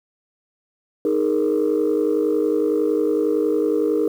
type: chord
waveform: sine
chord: D# suspended fourth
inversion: none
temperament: equal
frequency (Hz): 311.1 / 415.3 / 466.2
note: D#4 / G#4 / A#4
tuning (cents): 0 / 0 / 0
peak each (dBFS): -20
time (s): 1.05-4.08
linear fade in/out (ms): 2
effects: tanh soft clip ceiling -11 dBFS + 8-bit